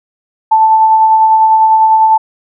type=tone with tremolo; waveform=sine; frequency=880 Hz; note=A5; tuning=in tune; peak=-3 dBFS; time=0.51-2.18 s; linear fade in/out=10 ms; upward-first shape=sine; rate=10 Hz; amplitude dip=30%; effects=none